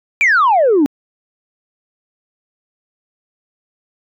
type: exponential sweep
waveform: sine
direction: down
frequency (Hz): 2432 to 268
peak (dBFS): -7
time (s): 0.21-0.86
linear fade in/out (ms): 0
effects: tanh soft clip ceiling -6 dBFS